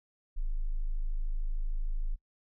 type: tone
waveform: sine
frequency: 26.59 Hz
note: G#0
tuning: 42 cents sharp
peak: -28 dBFS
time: 0.36-2.16 s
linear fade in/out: 20 ms
effects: noise-tail reverb RT60 0.1 s tail -21 dB re dry